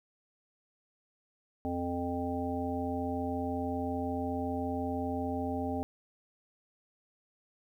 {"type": "harmonic tone", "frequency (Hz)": 87.31, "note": "F2", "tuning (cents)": 0, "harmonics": [1, 3, 5, 7, 9], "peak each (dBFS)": [-39, -34, -40, -40, -38], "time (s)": [1.65, 5.83], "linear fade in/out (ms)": 0, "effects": ["11-bit"]}